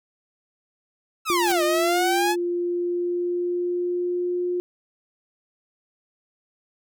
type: exponential two-way sweep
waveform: sawtooth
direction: down then up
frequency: 1343 to 602 to 866 Hz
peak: -17 dBFS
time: 1.25-2.36 s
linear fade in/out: 50 ms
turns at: 1.63 s
type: tone with pitch glide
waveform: sine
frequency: 349.2 to 356.1 Hz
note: F4 to F4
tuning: 0 to +34 cents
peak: -22 dBFS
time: 1.3-4.6 s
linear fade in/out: 0 ms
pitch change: +34 cents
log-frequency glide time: 2.42-4.48 s
type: noise with exponential growth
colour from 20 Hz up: white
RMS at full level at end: -26 dBFS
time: 1.32-1.52 s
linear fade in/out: 1 ms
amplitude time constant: 42 ms
effects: none